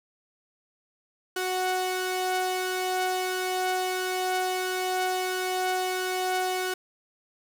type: tone pair together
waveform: sawtooth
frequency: 370 / 738.5 Hz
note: F#4 / F#5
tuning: 0 / -3 cents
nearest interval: octave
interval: 1197 cents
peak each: -25 dBFS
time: 1.36-6.74 s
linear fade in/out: 5 ms
effects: none